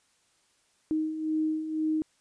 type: beating tone pair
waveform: sine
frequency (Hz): 311.1 / 313.1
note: D#4 / D#4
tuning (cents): 0 / +11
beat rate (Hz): 2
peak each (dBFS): -34 / -27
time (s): 0.91-2.02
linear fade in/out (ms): 0
effects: white hiss -68 dBFS RMS until 2.2 s + resampled to 22050 Hz